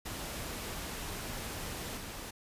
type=noise with level steps; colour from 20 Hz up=pink; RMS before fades=-40 / -43 dBFS; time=0.05-2.31 s; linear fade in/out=10 ms; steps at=1.97 s; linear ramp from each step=5 ms; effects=resampled to 32000 Hz